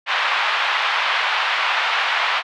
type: band-pass noise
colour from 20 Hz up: pink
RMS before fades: -20 dBFS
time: 0.06-2.43 s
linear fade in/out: 50 ms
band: 850 to 3400 Hz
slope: 24 dB/octave
effects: none